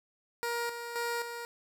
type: tone with tremolo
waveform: 15% pulse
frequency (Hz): 472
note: A#4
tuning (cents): +22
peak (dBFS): -25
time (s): 0.43-1.45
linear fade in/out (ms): 0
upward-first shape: square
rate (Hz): 1.9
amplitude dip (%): 55
effects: none